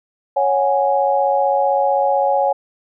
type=chord; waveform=sine; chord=C# suspended fourth; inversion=none; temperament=equal with one note detuned; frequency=554.4 / 734.9 / 830.6 Hz; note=C#5 / F#5 / G#5; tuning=0 / -12 / 0 cents; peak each=-17 / -20 / -17 dBFS; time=0.36-2.53 s; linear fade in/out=10 ms; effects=none